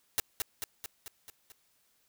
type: noise with echo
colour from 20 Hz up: white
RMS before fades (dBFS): -28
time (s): 0.18-0.2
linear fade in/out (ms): 0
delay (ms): 220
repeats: 6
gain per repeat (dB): -4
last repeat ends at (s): 1.52
effects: white hiss -71 dBFS RMS until 2.08 s